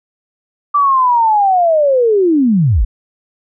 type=linear sweep; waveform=sine; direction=down; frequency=1174.7 to 35.74 Hz; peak=-8 dBFS; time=0.74-2.85 s; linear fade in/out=10 ms; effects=none